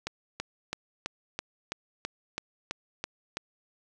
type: click train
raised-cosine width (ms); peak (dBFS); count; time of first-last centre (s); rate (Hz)
0.2; -15; 11; 0.07-3.37; 3.03
effects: none